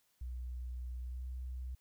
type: tone with pitch glide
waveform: sine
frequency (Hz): 61.74 to 63.15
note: B1 to B1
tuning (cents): 0 to +39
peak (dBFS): -39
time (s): 0.21-1.75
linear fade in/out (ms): 5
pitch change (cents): +39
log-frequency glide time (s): 1.04-1.24
effects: white hiss -75 dBFS RMS until 1.8 s